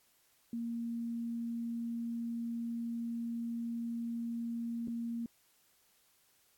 sine tone with dropouts, 233.1 Hz, A#3, in tune, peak -35 dBFS, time 0.53-5.26 s, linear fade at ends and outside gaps 2 ms, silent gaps 4.874-4.881 s, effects white hiss -70 dBFS RMS until 6.57 s + AAC 64 kbps

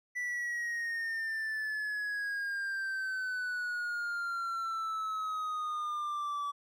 triangle exponential sweep, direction down, 1975.5 to 1146 Hz, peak -31 dBFS, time 0.15-6.52 s, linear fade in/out 20 ms, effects none

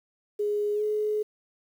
sine tone with pitch glide, 415.3 to 424.5 Hz, G#4 to G#4, 0 to +38 cents, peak -24 dBFS, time 0.39-1.23 s, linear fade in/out 10 ms, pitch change +38 cents, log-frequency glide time 0.74-0.83 s, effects 9-bit

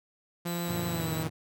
sawtooth tone with pitch glide, 172.7 to 160.21 Hz, F3 to E3, -19 to -49 cents, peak -27 dBFS, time 0.45-1.28 s, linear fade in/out 10 ms, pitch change -130 cents, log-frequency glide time 0.87-1.11 s
5% pulse tone with vibrato, 3946 Hz, B7, 2 cents flat, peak -33 dBFS, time 0.47-1.23 s, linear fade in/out 2 ms, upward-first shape sine, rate 8.5 Hz, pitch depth 23 cents each way
sawtooth chord, Gb augmented, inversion none, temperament equal, 92.5 / 116.54 / 146.83 Hz, Gb2 / Bb2 / D3, 0 / 0 / 0 cents, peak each -36 / -34 / -37 dBFS, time 0.67-1.3 s, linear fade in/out 20 ms
effects none

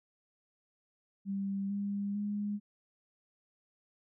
sine tone with pitch steps, 196.8 / 201.3 / 205.9 Hz, G3 / G3 / G#3, +7 / +46 / -15 cents, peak -32 dBFS, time 1.25-2.6 s, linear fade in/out 50 ms, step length 450 ms, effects none

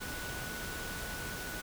sine tone in noise, 1478 Hz, F#6, 2 cents flat, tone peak -43 dBFS, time 0-1.62 s, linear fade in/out 20 ms, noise pink, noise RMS -41 dBFS, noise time 0-1.62 s, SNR -5 dB, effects none

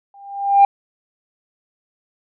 sine tone with exponential growth, 798 Hz, G5, 31 cents sharp, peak -3 dBFS, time 0.14-0.65 s, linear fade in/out 2 ms, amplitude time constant 110 ms, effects tanh soft clip ceiling -3 dBFS

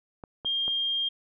clicks, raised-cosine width 1 ms, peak -26 dBFS, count 3, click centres 0.238 / 0.448 / 0.68 s
sine tone, 3211 Hz, G7, 41 cents sharp, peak -25 dBFS, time 0.45-1.09 s, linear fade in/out 10 ms
effects none

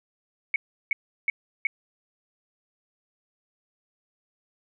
sine tone bursts, 2217 Hz, C#7, in tune, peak -20 dBFS, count 4, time 0.54-1.67 s, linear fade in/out 2 ms, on 20 ms, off 350 ms, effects none

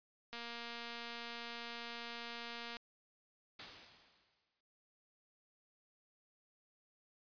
click train, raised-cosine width 0.2 ms, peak -29 dBFS, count 574, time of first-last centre 0.33-2.768 s, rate 235 Hz
white noise with exponential decay, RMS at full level -45 dBFS, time 3.59-4.61 s, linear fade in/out 5 ms, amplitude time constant 220 ms
effects resampled to 11025 Hz

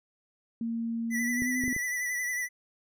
sine tone with pitch glide, 230 to 253.7 Hz, A#3 to B3, -23 to +47 cents, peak -29 dBFS, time 0.61-1.73 s, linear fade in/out 2 ms, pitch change +170 cents, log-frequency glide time 1.12-1.52 s
square tone with vibrato, 1975.5 Hz, B6, in tune, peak -30 dBFS, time 1.1-2.49 s, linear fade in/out 50 ms, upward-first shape sine, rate 11 Hz, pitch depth 38 cents each way
clicks, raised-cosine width 3 ms, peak -25 dBFS, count 4, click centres 1.421 / 1.638 / 1.68 / 1.764 s
effects none

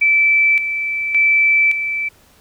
sine tone with tremolo, 2321 Hz, D7, 21 cents flat, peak -10 dBFS, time 0.01-2.09 s, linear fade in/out 10 ms, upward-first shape square, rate 0.88 Hz, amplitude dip 60%, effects pink hiss -51 dBFS RMS until 2.4 s

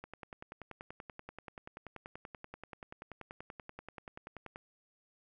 click train, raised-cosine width 0.5 ms, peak -30 dBFS, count 48, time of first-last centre 0.04-4.559 s, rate 10.4 Hz, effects none

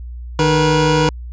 25% pulse tone pair together, 152.2 / 483.2 Hz, D#3 / B4, -38 / -38 cents, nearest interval octave + minor sixth, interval 2000 cents, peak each -11 dBFS, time 0.39-1.09 s, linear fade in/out 2 ms, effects added 60 Hz sine -27 dBFS peak until 1.32 s + resampled to 16000 Hz

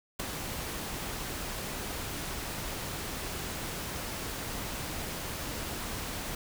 pink noise with ADSR envelope, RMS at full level -31 dBFS, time 0.19-6.35 s, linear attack 10 ms, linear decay 8 ms, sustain -6 dB, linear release 3 ms, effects none

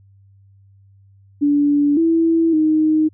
sine tone with pitch steps, 289.4 / 329.1 / 311 Hz, D4 / E4 / D#4, -25 / -3 / -1 cents, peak -12 dBFS, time 1.41-3.09 s, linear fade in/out 20 ms, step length 560 ms, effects added 98 Hz sine -47 dBFS peak until 3.13 s

